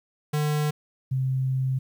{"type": "tone pair in turn", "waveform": ["square", "sine"], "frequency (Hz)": [150, 131.32], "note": ["D3", "C3"], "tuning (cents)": [37, 7], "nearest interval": "major second", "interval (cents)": 230, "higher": "first", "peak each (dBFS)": [-23, -22], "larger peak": "second", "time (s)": [[0.33, 0.71], [1.11, 1.79]], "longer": "second", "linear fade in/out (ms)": 10, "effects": ["10-bit"]}